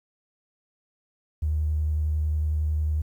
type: tone with vibrato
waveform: triangle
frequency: 76.6 Hz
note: D#2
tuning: 27 cents flat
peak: -18 dBFS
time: 1.42-3.02 s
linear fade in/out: 10 ms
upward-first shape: sine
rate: 11 Hz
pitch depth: 15 cents each way
effects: tanh soft clip ceiling -20 dBFS + 10-bit